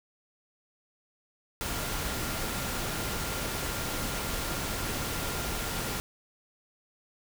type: tone in noise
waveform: sine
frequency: 1394 Hz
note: F6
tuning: 4 cents flat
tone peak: -44 dBFS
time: 1.61-6 s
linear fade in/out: 0 ms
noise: pink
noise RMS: -33 dBFS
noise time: 1.61-6 s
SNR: -14 dB
effects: none